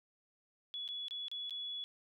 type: tone with dropouts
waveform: sine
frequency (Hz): 3396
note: G#7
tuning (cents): +38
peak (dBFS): -39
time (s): 0.74-1.84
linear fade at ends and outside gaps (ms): 0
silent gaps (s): 0.878-0.888 / 1.083-1.109 / 1.283-1.315 / 1.496-1.507
effects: none